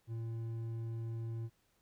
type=tone with hard clipping; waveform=triangle; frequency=114.2 Hz; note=A#2; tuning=35 cents flat; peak=-39 dBFS; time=0.07-1.5 s; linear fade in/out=50 ms; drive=9 dB; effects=pink hiss -75 dBFS RMS until 1.81 s